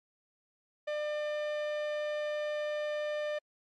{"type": "tone", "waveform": "45% pulse", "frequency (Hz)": 599, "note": "D5", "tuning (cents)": 34, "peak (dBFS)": -32, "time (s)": [0.87, 3.39], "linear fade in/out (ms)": 10, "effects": ["low-pass 3000 Hz 12 dB/octave", "AAC 64 kbps"]}